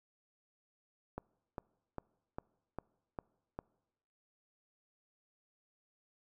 click train, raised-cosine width 1 ms, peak -26 dBFS, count 7, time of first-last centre 1.18-3.59 s, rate 2.49 Hz, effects noise-tail reverb RT60 1.0 s tail -25 dB re dry

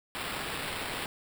blue noise with sample-and-hold, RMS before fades -36 dBFS, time 0.15-1.06 s, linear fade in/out 0 ms, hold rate 6300 Hz, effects none

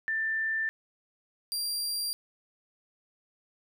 sine / sawtooth tone pair in turn, 1779 / 4749 Hz, A6 / D8, +19 / +18 cents, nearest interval octave + perfect fourth, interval 1699 cents, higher second, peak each -27 dBFS, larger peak neither, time 0.08-0.69 / 1.52-2.13 s, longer neither, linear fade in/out 0 ms, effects none

